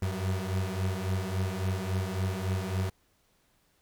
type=beating tone pair; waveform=35% pulse; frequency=92.5 / 96.1 Hz; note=F#2 / G2; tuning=0 / -34 cents; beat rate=3.6 Hz; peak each=-30 dBFS; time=0.02-2.9 s; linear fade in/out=5 ms; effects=pink hiss -69 dBFS RMS until 3.81 s